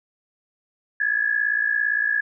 sine tone pair together, 1661.2 / 1718.8 Hz, G#6 / A6, 0 / -41 cents, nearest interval minor second, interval 59 cents, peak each -22 dBFS, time 1-2.21 s, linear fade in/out 5 ms, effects none

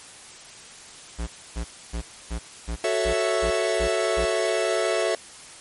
square tone bursts, 57.8 Hz, A#1, 14 cents flat, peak -27 dBFS, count 9, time 1.18-4.257 s, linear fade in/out 20 ms, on 93 ms, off 280 ms
45% pulse chord, F# minor seventh, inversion none, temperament equal, 370 / 440 / 554.4 / 659.3 Hz, F#4 / A4 / C#5 / E5, 0 / 0 / 0 / 0 cents, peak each -28 / -27 / -29 / -25 dBFS, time 2.84-5.15 s, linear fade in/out 2 ms
effects white hiss -44 dBFS RMS until 5.6 s + MP3 48 kbps

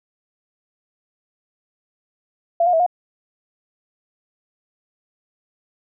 sine tone with pitch steps, 680 / 715 / 651 / 715 Hz, F5 / F5 / E5 / F5, -46 / +41 / -22 / +41 cents, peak -13 dBFS, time 2.6-2.864 s, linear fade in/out 5 ms, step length 66 ms, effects none

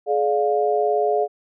sine chord, D diminished, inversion second, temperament just, 422.9 / 587.3 / 704.8 Hz, Ab4 / D5 / F5, +31 / 0 / +16 cents, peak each -20 / -24 / -21 dBFS, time 0.06-1.28 s, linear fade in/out 50 ms, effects none

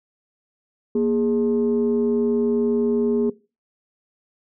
sine tone pair together, 236.1 / 413.7 Hz, A#3 / G#4, +22 / -7 cents, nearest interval minor seventh, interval 971 cents, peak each -19 dBFS, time 0.95-3.3 s, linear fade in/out 5 ms, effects noise-tail reverb RT60 0.3 s tail -19 dB re dry + tanh soft clip ceiling -12 dBFS

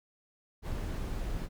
brown noise, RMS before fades -35 dBFS, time 0.62-1.49 s, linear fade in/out 50 ms, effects none

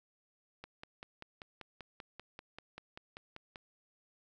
click train, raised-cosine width 0.3 ms, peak -30 dBFS, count 16, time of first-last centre 0.64-3.558 s, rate 5.14 Hz, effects none

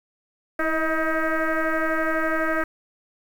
sine tone with frequency modulation, 630 Hz, D#5, 21 cents sharp, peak -20 dBFS, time 0.59-2.64 s, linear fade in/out 5 ms, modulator 318 Hz, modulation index 3.9, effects 8-bit

